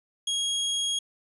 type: tone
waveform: sawtooth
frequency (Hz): 3286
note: G#7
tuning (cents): -19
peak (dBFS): -22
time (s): 0.27-0.99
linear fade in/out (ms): 5
effects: resampled to 24000 Hz + 10-bit